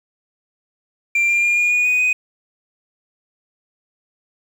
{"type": "tone with pitch steps", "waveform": "sine", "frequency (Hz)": [2370, 2391, 2411, 2432, 2454, 2475, 2496], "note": ["D7", "D7", "D7", "D#7", "D#7", "D#7", "D#7"], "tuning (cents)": [15, 30, 45, -40, -25, -10, 5], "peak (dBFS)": -11, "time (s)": [1.15, 2.13], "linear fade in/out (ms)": 5, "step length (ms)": 140, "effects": ["tanh soft clip ceiling -13 dBFS", "7-bit"]}